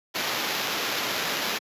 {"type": "noise with sample-and-hold", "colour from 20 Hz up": "white", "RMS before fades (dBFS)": -28, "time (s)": [0.14, 1.59], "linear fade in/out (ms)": 20, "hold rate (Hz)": 8820, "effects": ["high-pass 200 Hz 12 dB/octave", "resampled to 32000 Hz"]}